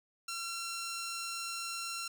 10% pulse tone, 1362 Hz, F6, 44 cents flat, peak -29 dBFS, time 0.28-2.08 s, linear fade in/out 5 ms, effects 10-bit

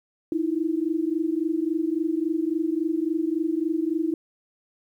sine tone pair together, 311.1 / 334.7 Hz, D#4 / E4, 0 / +26 cents, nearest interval minor second, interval 126 cents, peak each -25 dBFS, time 0.32-4.14 s, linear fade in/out 2 ms, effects 10-bit

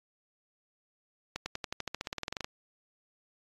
accelerating click train, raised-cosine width 0.2 ms, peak -17 dBFS, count 18, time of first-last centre 1.36-2.445 s, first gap 100 ms, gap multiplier 0.94, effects AAC 32 kbps

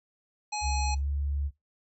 harmonic tone, 841 Hz, G#5, 22 cents sharp, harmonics 1 / 3 / 5 / 7 / 9, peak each -32 / -37 / -38 / -40 / -42 dBFS, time 0.52-0.95 s, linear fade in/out 10 ms
sine tone with pitch glide, 69.3 to 71.04 Hz, C#2 to C#2, 0 to +43 cents, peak -27 dBFS, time 0.61-1.51 s, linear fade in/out 50 ms, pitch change +43 cents, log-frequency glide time 1.01-1.07 s
effects noise-tail reverb RT60 0.2 s tail -21 dB re dry

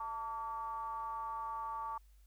triangle ring-modulated tone, 125.6 Hz, B2, 30 cents sharp, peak -33 dBFS, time 0-1.98 s, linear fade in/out 5 ms, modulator 1020 Hz, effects added 50 Hz sine -59 dBFS peak until 2.26 s + white hiss -75 dBFS RMS until 2.26 s

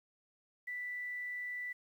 sine tone with quantisation, 1975.5 Hz, B6, in tune, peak -38 dBFS, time 0.67-1.73 s, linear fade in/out 10 ms, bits 11, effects none

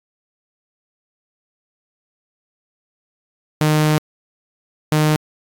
sawtooth tone bursts at uneven times, 153.2 Hz, D#3, 27 cents flat, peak -9 dBFS, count 2, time 3.61-3.98 / 4.92-5.16 s, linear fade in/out 0 ms, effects AAC 64 kbps

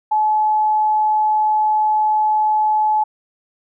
sine tone, 857 Hz, A5, 46 cents flat, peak -13 dBFS, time 0.11-3.04 s, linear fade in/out 10 ms, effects none

